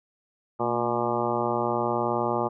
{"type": "harmonic tone with a mistuned harmonic", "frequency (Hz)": 119.7, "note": "A#2", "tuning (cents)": 46, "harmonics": [1, 2, 3, 4, 5, 6, 7, 8, 9, 10], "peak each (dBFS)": [-36, -33, -30, -32, -31, -34, -30, -35, -34, -34], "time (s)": [0.59, 2.49], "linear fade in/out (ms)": 20, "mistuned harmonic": 2, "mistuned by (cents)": -69, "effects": []}